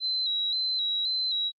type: tone with vibrato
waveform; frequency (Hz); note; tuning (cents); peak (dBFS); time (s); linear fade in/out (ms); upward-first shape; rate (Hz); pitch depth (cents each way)
sine; 3969; B7; +8; -25; 0-1.52; 50; square; 1.9; 43
effects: Opus 24 kbps